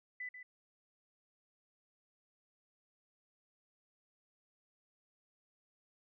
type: tone with echo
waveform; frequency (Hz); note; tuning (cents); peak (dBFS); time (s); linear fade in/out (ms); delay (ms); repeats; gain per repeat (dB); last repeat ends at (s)
sine; 1998; B6; +20; -40; 0.2-0.29; 5; 140; 1; -8; 0.43
effects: none